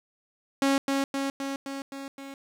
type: tone with echo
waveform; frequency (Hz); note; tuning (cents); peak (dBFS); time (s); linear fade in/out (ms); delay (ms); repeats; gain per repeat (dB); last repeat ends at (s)
sawtooth; 274.3; C#4; -18; -17; 0.62-0.78; 2; 260; 6; -3; 2.34
effects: low-pass 10000 Hz 12 dB/octave + 9-bit